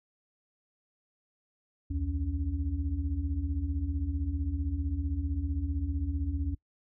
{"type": "tone cluster", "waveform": "sine", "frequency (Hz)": [65.4, 80.9, 280.6], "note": ["C2", "E2", "C#4"], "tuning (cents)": [0, -32, 21], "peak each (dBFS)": [-34, -31, -37], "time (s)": [1.9, 6.55], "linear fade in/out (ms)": 10, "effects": ["noise-tail reverb RT60 0.1 s tail -22 dB re dry"]}